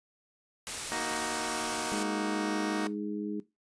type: noise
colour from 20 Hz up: white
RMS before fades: -36 dBFS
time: 0.67-2.03 s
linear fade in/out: 0 ms
type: chord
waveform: 10% pulse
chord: D# minor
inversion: second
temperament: just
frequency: 233.3 / 311.1 / 373.4 Hz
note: A#3 / D#4 / F#4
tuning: +2 / 0 / +16 cents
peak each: -29 dBFS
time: 0.92-2.87 s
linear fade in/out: 0 ms
type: harmonic tone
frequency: 103.83 Hz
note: G#2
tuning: in tune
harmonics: 2 / 3 / 4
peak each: -35 / -36 / -40 dBFS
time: 1.92-3.4 s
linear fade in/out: 0 ms
effects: noise-tail reverb RT60 0.2 s tail -17 dB re dry + resampled to 22050 Hz